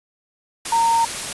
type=tone in noise; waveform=sine; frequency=920 Hz; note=A#5; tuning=23 cents flat; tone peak=-14 dBFS; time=0.72-1.05 s; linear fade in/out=5 ms; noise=white; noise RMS=-27 dBFS; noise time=0.65-1.33 s; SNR=+10 dB; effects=resampled to 24000 Hz